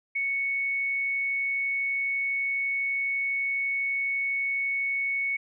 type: tone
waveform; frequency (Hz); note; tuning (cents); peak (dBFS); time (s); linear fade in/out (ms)
sine; 2217; C#7; 0; -25; 0.15-5.37; 10
effects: none